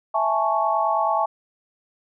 sine chord, A major seventh, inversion second, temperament equal, 659.3 / 830.6 / 880 / 1108.7 Hz, E5 / G#5 / A5 / C#6, 0 / 0 / 0 / 0 cents, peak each -24 dBFS, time 0.14-1.26 s, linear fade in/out 10 ms, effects none

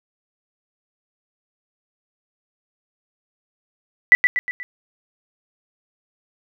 sine tone with echo, 1975.5 Hz, B6, in tune, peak -5 dBFS, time 4.12-4.15 s, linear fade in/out 0 ms, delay 120 ms, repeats 4, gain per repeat -6 dB, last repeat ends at 4.63 s, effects none

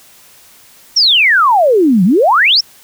sine exponential two-way sweep, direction down then up, 5740 to 170.7 to 5740 Hz, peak -6 dBFS, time 0.96-2.61 s, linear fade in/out 10 ms, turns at 2.04 s, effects white hiss -43 dBFS RMS until 2.83 s

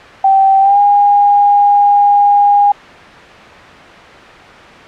sine tone with pitch glide, 777 to 814.7 Hz, G5 to G#5, -16 to -33 cents, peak -5 dBFS, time 0.24-2.72 s, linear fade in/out 5 ms, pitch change +83 cents, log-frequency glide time 0.6-0.79 s, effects white hiss -33 dBFS RMS until 4.87 s + low-pass 2000 Hz 12 dB/octave

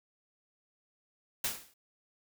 white noise with exponential decay, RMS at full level -29 dBFS, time 1.44-1.74 s, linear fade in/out 5 ms, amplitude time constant 64 ms, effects none

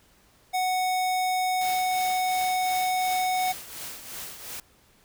square tone, 740 Hz, F#5, in tune, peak -24 dBFS, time 0.53-3.53 s, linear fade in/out 20 ms
white noise with tremolo, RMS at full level -36 dBFS, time 1.61-4.6 s, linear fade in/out 2 ms, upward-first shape triangle, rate 2.8 Hz, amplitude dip 65%
effects pink hiss -60 dBFS RMS until 5.04 s

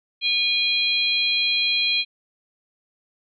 harmonic tone, 816 Hz, G#5, 31 cents flat, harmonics 3 / 4 / 5, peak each -23 / -23 / -23 dBFS, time 0.21-2.05 s, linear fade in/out 50 ms, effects none

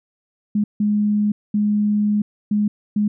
sine tone bursts at uneven times, 208.6 Hz, G#3, 8 cents sharp, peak -15 dBFS, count 5, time 0.55-0.64 / 0.8-1.32 / 1.54-2.22 / 2.51-2.68 / 2.96-3.08 s, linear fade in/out 5 ms, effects none

